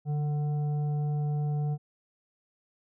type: tone with frequency modulation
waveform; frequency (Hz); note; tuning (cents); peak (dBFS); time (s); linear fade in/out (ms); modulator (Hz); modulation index
sine; 146.83; D3; 0; -26; 0.05-1.78; 50; 596; 0.27
effects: none